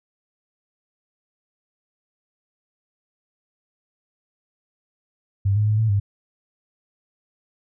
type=tone with pitch steps; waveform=sine; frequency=99 / 105.6 / 106.9 / 110.9 / 100.6 Hz; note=G2 / G#2 / A2 / A2 / G2; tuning=+18 / +29 / -49 / +14 / +45 cents; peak=-16 dBFS; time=5.45-6 s; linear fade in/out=10 ms; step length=110 ms; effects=none